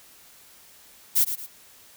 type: noise with echo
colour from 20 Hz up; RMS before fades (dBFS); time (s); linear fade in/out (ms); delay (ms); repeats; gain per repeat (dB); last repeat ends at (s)
violet; -19; 1.15-1.25; 20; 110; 2; -9; 1.47
effects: white hiss -52 dBFS RMS until 1.96 s